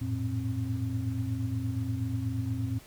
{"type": "tone cluster", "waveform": "sine", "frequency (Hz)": [90.2, 106.1, 114.5, 265.4], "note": ["F#2", "G#2", "A#2", "C4"], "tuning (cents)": [-44, 38, -31, 25], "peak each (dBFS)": [-36, -38, -31, -35], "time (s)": [0.01, 2.79], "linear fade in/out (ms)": 10, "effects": ["pink hiss -53 dBFS RMS until 2.86 s"]}